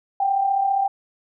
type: tone pair together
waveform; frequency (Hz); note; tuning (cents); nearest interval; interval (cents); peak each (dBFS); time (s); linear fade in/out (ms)
sine; 753 / 788; F#5 / G5; +30 / +9; minor second; 79; -26 / -18; 0.2-0.88; 5
effects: none